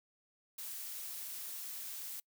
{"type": "noise", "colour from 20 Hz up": "blue", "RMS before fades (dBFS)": -44, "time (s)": [0.58, 2.2], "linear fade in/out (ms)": 5, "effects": ["noise-tail reverb RT60 0.1 s tail -26 dB re dry"]}